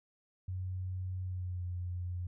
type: tone with pitch glide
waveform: sine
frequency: 92.4 to 89.25 Hz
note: F#2 to F2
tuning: -2 to +38 cents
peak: -35 dBFS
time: 0.48-2.27 s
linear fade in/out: 5 ms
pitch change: -60 cents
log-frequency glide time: 1.23-1.63 s
effects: none